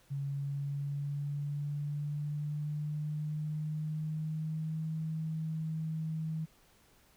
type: tone with pitch glide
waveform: sine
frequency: 139.7 to 158.63 Hz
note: C#3 to D#3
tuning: +14 to +34 cents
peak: -33 dBFS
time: 0.1-6.46 s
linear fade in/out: 20 ms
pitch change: +220 cents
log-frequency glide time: 0.24-4.86 s
effects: pink hiss -65 dBFS RMS until 7.16 s